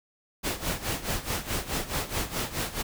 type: noise with tremolo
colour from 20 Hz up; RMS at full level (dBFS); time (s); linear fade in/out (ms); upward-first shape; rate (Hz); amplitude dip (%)
pink; -28; 0.43-2.83; 20; sine; 4.7; 80
effects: none